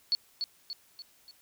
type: tone with echo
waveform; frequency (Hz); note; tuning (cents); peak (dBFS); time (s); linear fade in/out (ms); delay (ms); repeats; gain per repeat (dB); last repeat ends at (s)
sine; 4415; C#8; -8; -23; 0.12-0.15; 0; 290; 4; -6; 1.31
effects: white hiss -63 dBFS RMS until 1.41 s